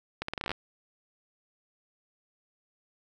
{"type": "accelerating click train", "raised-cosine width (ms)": 0.3, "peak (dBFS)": -16, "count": 11, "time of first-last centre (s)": [0.22, 0.516], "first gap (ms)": 64, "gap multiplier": 0.81, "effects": []}